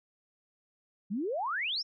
sine exponential sweep, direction up, 181.6 to 5660 Hz, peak -30 dBFS, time 1.1-1.83 s, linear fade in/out 20 ms, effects none

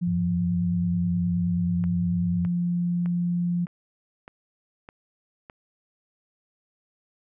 sine tone, 174.61 Hz, F3, in tune, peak -22 dBFS, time 0.01-3.66 s, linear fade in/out 20 ms
sine tone with vibrato, 95.2 Hz, F#2, 50 cents sharp, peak -29 dBFS, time 0.07-2.47 s, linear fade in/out 5 ms, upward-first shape sine, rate 9.3 Hz, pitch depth 210 cents each way
click train, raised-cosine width 0.5 ms, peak -27 dBFS, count 7, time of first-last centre 1.84-5.499 s, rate 1.64 Hz
effects none

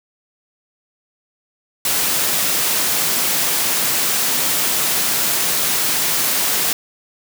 white high-pass noise, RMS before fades -18 dBFS, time 1.85-6.73 s, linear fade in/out 2 ms, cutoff 110 Hz, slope 24 dB/octave, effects none

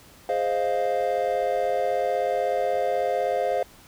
triangle chord, F minor seventh, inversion first, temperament equal, 415.3 / 523.3 / 622.3 / 698.5 Hz, Ab4 / C5 / Eb5 / F5, 0 / 0 / 0 / 0 cents, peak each -29 / -24 / -27 / -24 dBFS, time 0.29-3.63 s, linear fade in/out 2 ms, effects pink hiss -51 dBFS RMS until 3.87 s

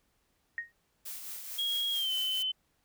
sine tone with exponential decay, 1864 Hz, A#6, 1 cent flat, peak -29 dBFS, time 0.58-0.72 s, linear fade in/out 1 ms, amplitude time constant 30 ms
blue noise with tremolo, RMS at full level -40 dBFS, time 1.05-2.43 s, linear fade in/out 10 ms, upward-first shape triangle, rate 4.6 Hz, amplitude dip 45%
sine tone with pitch glide, 3287 to 3049 Hz, G#7 to G7, -19 to -49 cents, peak -29 dBFS, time 1.58-2.52 s, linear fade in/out 10 ms, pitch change -130 cents, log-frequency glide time 1.93-2.11 s
effects pink hiss -74 dBFS RMS until 2.84 s

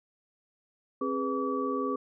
sine tone cluster, 266.8 / 411.2 / 492.8 / 1146 Hz, C4 / G#4 / B4 / D6, +34 / -17 / -4 / -43 cents, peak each -32 / -33 / -35 / -33 dBFS, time 1.01-1.96 s, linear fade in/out 5 ms, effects none

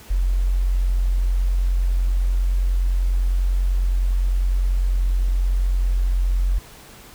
sine tone, 44.95 Hz, F#1, 49 cents flat, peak -16 dBFS, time 0.1-6.59 s, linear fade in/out 10 ms, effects pink hiss -44 dBFS RMS until 7.14 s

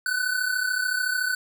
square tone pair together, 1480 / 1513.7 Hz, F#6 / F#6, 0 / +39 cents, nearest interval unison, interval 39 cents, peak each -28 / -26 dBFS, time 0.06-1.35 s, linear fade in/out 2 ms, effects none

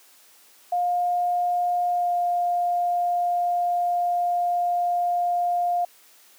sine tone with pitch glide, 709 to 704.1 Hz, F5 to F5, +26 to +14 cents, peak -20 dBFS, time 0.72-5.85 s, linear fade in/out 5 ms, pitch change -12 cents, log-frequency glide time 1.9-2.12 s, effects white hiss -54 dBFS RMS until 6.38 s + high-pass 300 Hz 12 dB/octave

